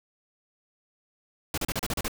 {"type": "noise bursts", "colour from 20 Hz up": "pink", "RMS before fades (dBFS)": -29, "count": 8, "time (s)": [1.54, 2.081], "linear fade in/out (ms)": 2, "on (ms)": 37, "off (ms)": 35, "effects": []}